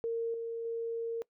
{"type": "tone with level steps", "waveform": "sine", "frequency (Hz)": 460, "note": "A#4", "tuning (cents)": -23, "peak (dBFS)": [-30, -34, -32], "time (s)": [0.04, 1.22], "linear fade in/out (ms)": 0, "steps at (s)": [0.34, 0.65], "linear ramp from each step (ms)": 2, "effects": ["noise-tail reverb RT60 0.1 s tail -22 dB re dry"]}